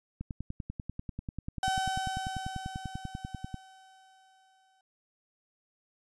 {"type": "click train", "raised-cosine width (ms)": 5, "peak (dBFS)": -24, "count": 35, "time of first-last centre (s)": [0.21, 3.543], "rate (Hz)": 10.2}
{"type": "tone with exponential decay", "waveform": "35% pulse", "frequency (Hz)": 762, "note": "G5", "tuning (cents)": -49, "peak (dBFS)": -25, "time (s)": [1.63, 4.81], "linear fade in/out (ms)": 2, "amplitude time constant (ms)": 690}
{"effects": ["resampled to 24000 Hz"]}